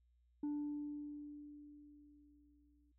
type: tone with exponential decay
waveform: sine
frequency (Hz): 293.7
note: D4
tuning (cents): 0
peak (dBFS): -34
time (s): 0.43-2.92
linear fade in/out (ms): 5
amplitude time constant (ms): 540
effects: tanh soft clip ceiling -36 dBFS + added 60 Hz sine -70 dBFS peak until 2.98 s